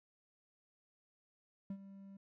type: tone with ADSR envelope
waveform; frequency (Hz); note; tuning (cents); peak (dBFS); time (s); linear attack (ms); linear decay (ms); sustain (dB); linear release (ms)
triangle; 196; G3; 0; -36; 1.7-2.17; 4; 65; -13; 5
effects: none